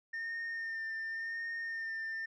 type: tone with vibrato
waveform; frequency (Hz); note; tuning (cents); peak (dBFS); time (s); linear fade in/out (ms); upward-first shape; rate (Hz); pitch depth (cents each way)
sine; 1816; A#6; -46; -34; 0.13-2.26; 10; sine; 0.91; 21
effects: tanh soft clip ceiling -35 dBFS